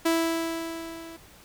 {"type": "tone with level ramp", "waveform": "sawtooth", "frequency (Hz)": 329.6, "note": "E4", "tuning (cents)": 0, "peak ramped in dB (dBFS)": [-16, -37], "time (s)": [0.05, 1.17], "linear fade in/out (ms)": 10, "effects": ["pink hiss -52 dBFS RMS until 1.44 s"]}